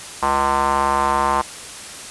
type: tone with band-pass filter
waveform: square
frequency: 69.3 Hz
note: C#2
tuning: in tune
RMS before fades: -18 dBFS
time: 0.22-1.42 s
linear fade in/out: 10 ms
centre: 1000 Hz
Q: 4.6
effects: white hiss -34 dBFS RMS until 2.1 s + resampled to 24000 Hz